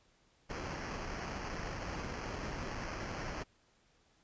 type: noise with sample-and-hold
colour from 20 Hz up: pink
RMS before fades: -41 dBFS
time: 0.49-3.44 s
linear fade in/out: 20 ms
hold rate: 3675 Hz
effects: pink hiss -70 dBFS RMS until 4.23 s + resampled to 16000 Hz